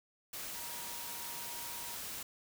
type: tone in noise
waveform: sine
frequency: 947 Hz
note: A#5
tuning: 27 cents sharp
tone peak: -51 dBFS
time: 0.55-1.95 s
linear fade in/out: 5 ms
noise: white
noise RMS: -43 dBFS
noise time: 0.33-2.23 s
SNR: -11 dB
effects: none